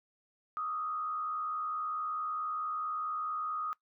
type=tone with frequency modulation; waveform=sine; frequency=1244.5 Hz; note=D#6; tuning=in tune; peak=-33 dBFS; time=0.57-3.73 s; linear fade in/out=0 ms; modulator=75.4 Hz; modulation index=0.56; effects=noise-tail reverb RT60 0.1 s tail -20 dB re dry